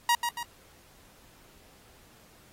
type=tone with echo; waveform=sawtooth; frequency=950 Hz; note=A#5; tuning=33 cents sharp; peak=-17 dBFS; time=0.09-0.15 s; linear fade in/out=2 ms; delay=140 ms; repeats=2; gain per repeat=-6 dB; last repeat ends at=0.43 s; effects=pink hiss -58 dBFS RMS until 2.52 s + AAC 48 kbps